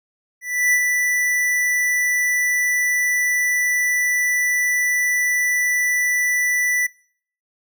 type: tone with ADSR envelope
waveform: square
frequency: 1975.5 Hz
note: B6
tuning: in tune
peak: -14 dBFS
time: 0.41-6.87 s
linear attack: 320 ms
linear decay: 59 ms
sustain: -4 dB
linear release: 11 ms
effects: noise-tail reverb RT60 0.6 s tail -25 dB re dry